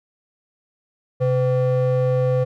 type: ring-modulated tone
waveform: triangle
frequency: 318.8 Hz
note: D#4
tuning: 42 cents sharp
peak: -11 dBFS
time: 1.2-2.45 s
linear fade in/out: 20 ms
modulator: 188 Hz
effects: none